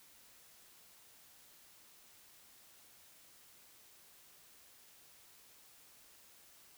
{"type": "silence", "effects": ["white hiss -62 dBFS RMS until 6.77 s"]}